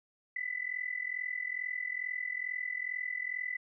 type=tone with amplitude modulation; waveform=sine; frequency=1997 Hz; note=B6; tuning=19 cents sharp; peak=-30 dBFS; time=0.36-3.57 s; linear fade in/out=5 ms; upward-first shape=sine; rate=42.3 Hz; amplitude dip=85%; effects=none